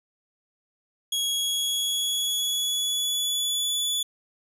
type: tone with pitch glide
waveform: sawtooth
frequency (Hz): 3322 to 3447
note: G#7 to A7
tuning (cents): 0 to -36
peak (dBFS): -21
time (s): 1.12-4.03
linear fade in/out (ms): 5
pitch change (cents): +64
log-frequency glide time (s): 1.3-3.75
effects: resampled to 32000 Hz